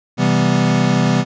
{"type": "chord", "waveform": "square", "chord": "C major seventh", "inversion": "none", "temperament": "equal", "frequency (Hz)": [130.81, 164.81, 196, 246.9], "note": ["C3", "E3", "G3", "B3"], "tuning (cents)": [0, 0, 0, 0], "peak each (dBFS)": -19, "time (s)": [0.17, 1.25], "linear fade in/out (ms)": 50, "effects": ["resampled to 16000 Hz"]}